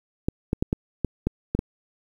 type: clicks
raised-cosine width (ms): 3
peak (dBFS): -9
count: 8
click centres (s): 0.285 / 0.531 / 0.625 / 0.729 / 1.047 / 1.27 / 1.55 / 1.591
effects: 8-bit